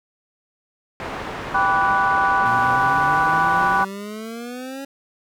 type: low-pass noise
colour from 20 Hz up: white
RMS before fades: -30 dBFS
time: 1-3.83 s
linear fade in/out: 0 ms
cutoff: 1300 Hz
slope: 12 dB/octave
type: chord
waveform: sine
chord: G major seventh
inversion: none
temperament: equal with one note detuned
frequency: 784 / 987.8 / 1157.1 / 1480 Hz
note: G5 / B5 / D6 / F#6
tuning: 0 / 0 / -26 / 0 cents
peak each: -21 dBFS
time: 1.54-3.85 s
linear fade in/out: 10 ms
type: exponential sweep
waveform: 25% pulse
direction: up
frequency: 115.4 to 277.2 Hz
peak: -26 dBFS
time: 2.45-4.85 s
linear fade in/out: 5 ms
effects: none